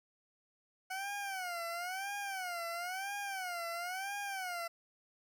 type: tone with vibrato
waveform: 20% pulse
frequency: 740 Hz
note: F#5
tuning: in tune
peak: -33 dBFS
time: 0.9-4.68 s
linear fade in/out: 10 ms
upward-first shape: sine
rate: 0.99 Hz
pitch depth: 160 cents each way
effects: none